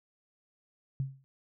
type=tone with exponential decay; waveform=sine; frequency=134.8 Hz; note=C#3; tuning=48 cents flat; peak=-26 dBFS; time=1-1.24 s; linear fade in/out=0 ms; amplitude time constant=52 ms; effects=none